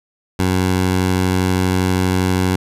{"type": "tone", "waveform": "15% pulse", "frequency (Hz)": 92.5, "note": "F#2", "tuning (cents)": 0, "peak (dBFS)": -8, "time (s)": [0.39, 2.56], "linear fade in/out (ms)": 5, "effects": ["resampled to 32000 Hz"]}